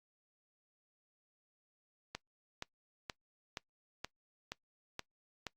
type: click train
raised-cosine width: 0.2 ms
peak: -22 dBFS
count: 8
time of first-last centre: 2.15-5.468 s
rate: 2.11 Hz
effects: noise-tail reverb RT60 0.1 s tail -23 dB re dry + Opus 48 kbps